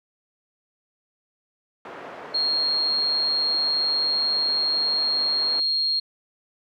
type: band-pass noise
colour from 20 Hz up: pink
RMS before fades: -39 dBFS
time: 1.85-5.6 s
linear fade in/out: 2 ms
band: 430 to 1400 Hz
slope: 12 dB/octave
type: tone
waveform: sine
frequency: 4250 Hz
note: C8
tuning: 26 cents sharp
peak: -20 dBFS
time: 2.34-6 s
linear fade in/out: 10 ms
effects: none